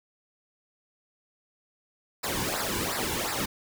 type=noise with flanger; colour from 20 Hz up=pink; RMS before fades=-30 dBFS; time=2.23-3.46 s; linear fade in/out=10 ms; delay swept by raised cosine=0.31 to 1.61 ms; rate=2.8 Hz; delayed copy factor=-0.85; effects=none